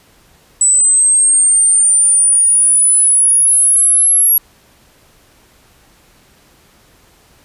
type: linear sweep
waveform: sine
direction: up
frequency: 7902 to 11340 Hz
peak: -7 dBFS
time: 0.61-4.38 s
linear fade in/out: 2 ms
effects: pink hiss -49 dBFS RMS until 7.44 s + resampled to 32000 Hz